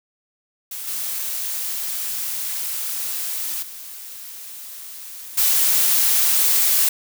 blue noise with level steps, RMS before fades -31 / -26 / -36 / -17 dBFS, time 0.71-6.89 s, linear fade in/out 5 ms, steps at 0.87 / 3.62 / 5.37 s, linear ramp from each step 10 ms, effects none

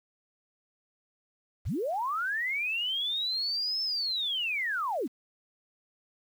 sine linear two-way sweep, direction up then down, 38.66 to 5300 to 191.7 Hz, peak -28 dBFS, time 1.65-5.08 s, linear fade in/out 20 ms, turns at 3.82 s, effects 9-bit

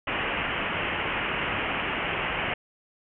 white low-pass noise, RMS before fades -29 dBFS, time 0.07-2.54 s, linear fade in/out 5 ms, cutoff 3000 Hz, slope 96 dB/octave, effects none

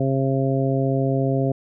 harmonic tone, 134.6 Hz, C3, 49 cents sharp, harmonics 1 / 2 / 3 / 4 / 5, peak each -21 / -24 / -26 / -27 / -28 dBFS, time 0-1.52 s, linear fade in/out 5 ms, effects none

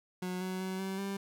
30% pulse tone with pitch steps, 182.3 / 185.9 / 187.9 / 191.7 / 196.9 Hz, F#3 / F#3 / F#3 / G3 / G3, -25 / +8 / +27 / -38 / +8 cents, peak -32 dBFS, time 0.22-1.17 s, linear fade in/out 5 ms, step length 190 ms, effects none

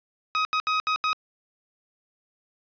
sawtooth tone bursts at uneven times, 1262 Hz, D#6, 24 cents sharp, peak -18 dBFS, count 5, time 0.35-0.45 / 0.53-0.6 / 0.67-0.8 / 0.87-0.96 / 1.04-1.13 s, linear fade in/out 0 ms, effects resampled to 11025 Hz + 9-bit

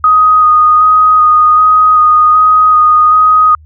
sine tone with vibrato, 1244.5 Hz, D#6, in tune, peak -3 dBFS, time 0.04-3.55 s, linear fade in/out 2 ms, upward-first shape square, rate 1.3 Hz, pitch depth 12 cents each way, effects added 77 Hz sine -35 dBFS peak until 3.65 s

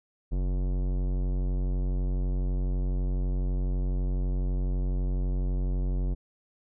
sine tone with tanh clipping, 46 Hz, F#1, 9 cents flat, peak -27 dBFS, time 0.31-6.15 s, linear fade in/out 20 ms, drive 18 dB, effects none

